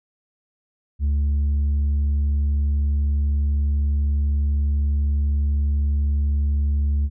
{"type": "tone with tanh clipping", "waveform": "sine", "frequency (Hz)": 72, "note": "D2", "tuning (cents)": -34, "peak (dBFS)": -18, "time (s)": [0.99, 7.1], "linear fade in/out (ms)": 50, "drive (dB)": 3, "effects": []}